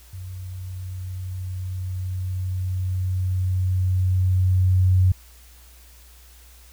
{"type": "tone with level ramp", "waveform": "sine", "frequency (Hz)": 92.5, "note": "F#2", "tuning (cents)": 0, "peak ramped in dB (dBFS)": [-32, -13], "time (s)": [0.13, 5.12], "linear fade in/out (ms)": 5, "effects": ["added 60 Hz sine -47 dBFS peak until 6.72 s", "white hiss -52 dBFS RMS until 6.72 s"]}